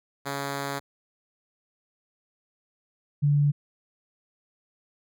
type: tone pair in turn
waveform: 5% pulse / sine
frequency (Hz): 140 / 144.94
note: C#3 / D3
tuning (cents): +18 / -22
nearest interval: minor second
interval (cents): 60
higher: second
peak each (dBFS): -18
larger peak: neither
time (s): 0.25-0.8 / 3.22-3.52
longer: first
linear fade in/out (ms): 20
effects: none